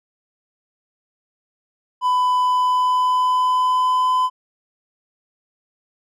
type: tone with pitch glide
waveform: triangle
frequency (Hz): 1000 to 1013.4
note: B5 to B5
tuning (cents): +21 to +44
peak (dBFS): -13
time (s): 2.01-4.3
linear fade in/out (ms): 50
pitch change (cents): +23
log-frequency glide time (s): 2.39-4.1
effects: none